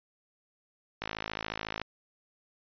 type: click train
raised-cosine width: 0.3 ms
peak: -17 dBFS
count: 44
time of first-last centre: 1.02-1.816 s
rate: 54 Hz
effects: resampled to 11025 Hz